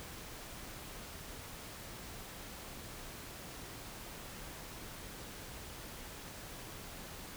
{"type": "silence", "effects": ["pink hiss -48 dBFS RMS until 7.36 s"]}